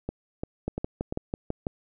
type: two click trains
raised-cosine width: 2 ms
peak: -15 / -17 dBFS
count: 7 / 4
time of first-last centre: 0.68-1.668 / 0.09-1.124 s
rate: 6.07 / 2.9 Hz
effects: none